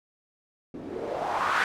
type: noise with low-pass filter sweep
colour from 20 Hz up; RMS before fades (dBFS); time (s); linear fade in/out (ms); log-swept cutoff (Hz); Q
blue; -29; 0.74-1.64; 2; 270 to 1600; 3.6
effects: none